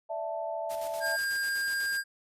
sine chord, D suspended second, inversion none, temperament just, 587.3 / 660.7 / 881 Hz, D5 / E5 / A5, 0 / +4 / +2 cents, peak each -39 / -33 / -38 dBFS, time 0.09-1.17 s, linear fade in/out 20 ms
white noise with tremolo, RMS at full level -44 dBFS, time 0.69-1.98 s, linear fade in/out 20 ms, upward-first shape square, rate 8.1 Hz, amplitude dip 55%
square tone, 1608 Hz, G6, 44 cents sharp, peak -29 dBFS, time 1-2.04 s, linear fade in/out 50 ms
effects resampled to 32000 Hz

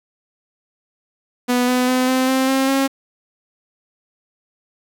sawtooth tone with pitch steps, 246.9 / 250.8 / 254.7 / 258.7 / 262.8 / 266.9 / 271.1 Hz, B3 / B3 / C4 / C4 / C4 / C4 / C#4, 0 / +27 / -46 / -19 / +8 / +35 / -38 cents, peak -11 dBFS, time 1.48-2.88 s, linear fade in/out 20 ms, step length 200 ms, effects 8-bit

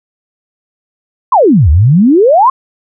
sine exponential two-way sweep, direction down then up, 1108.7 to 70.2 to 1108.7 Hz, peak -3 dBFS, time 1.32-2.5 s, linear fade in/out 5 ms, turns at 1.7 s, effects none

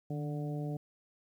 harmonic tone with a mistuned harmonic, 146.83 Hz, D3, in tune, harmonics 1 / 2 / 3 / 4 / 5, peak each -35 / -41 / -45 / -47 / -49 dBFS, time 0.1-0.77 s, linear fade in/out 5 ms, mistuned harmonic 1, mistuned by +46 cents, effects 11-bit

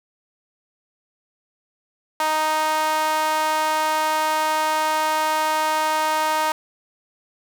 sawtooth tone with high-pass filter, 311.1 Hz, D#4, in tune, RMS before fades -21 dBFS, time 2.2-6.52 s, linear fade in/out 2 ms, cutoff 880 Hz, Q 2.9, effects none

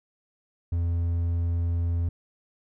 triangle tone, 85.2 Hz, F2, 42 cents flat, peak -21 dBFS, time 0.72-2.09 s, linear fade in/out 5 ms, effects none

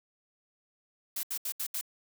blue noise bursts, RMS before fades -34 dBFS, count 5, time 1.16-1.812 s, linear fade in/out 5 ms, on 72 ms, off 73 ms, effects none

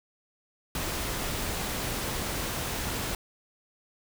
pink noise, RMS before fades -32 dBFS, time 0.75-3.15 s, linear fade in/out 2 ms, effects none

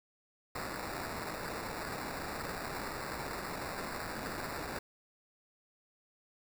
white noise with sample-and-hold, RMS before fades -40 dBFS, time 0.55-4.79 s, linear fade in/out 5 ms, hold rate 3150 Hz, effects none

